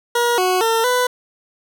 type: tone with pitch steps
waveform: 20% pulse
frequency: 477.1 / 368.1 / 453 / 497.7 Hz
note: A#4 / F#4 / A#4 / B4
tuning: +40 / -9 / -50 / +13 cents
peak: -10 dBFS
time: 0.15-1.07 s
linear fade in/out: 5 ms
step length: 230 ms
effects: none